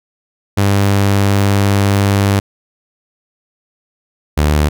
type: tone pair in turn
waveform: sawtooth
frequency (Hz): 99.8 / 74.77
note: G2 / D2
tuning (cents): +32 / +32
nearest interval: perfect fourth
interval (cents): 500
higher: first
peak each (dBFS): -6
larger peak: neither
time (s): 0.57-2.4 / 4.37-4.69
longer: first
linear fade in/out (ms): 10
effects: none